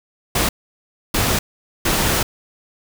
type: noise bursts at uneven times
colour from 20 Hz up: pink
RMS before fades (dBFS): -18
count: 3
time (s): 0.35-0.49 / 1.14-1.39 / 1.85-2.23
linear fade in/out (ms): 5
effects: none